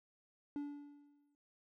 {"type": "tone with exponential decay", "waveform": "triangle", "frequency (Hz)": 288.7, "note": "D4", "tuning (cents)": -30, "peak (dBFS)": -35, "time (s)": [0.56, 1.35], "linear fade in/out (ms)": 1, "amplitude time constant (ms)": 170, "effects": []}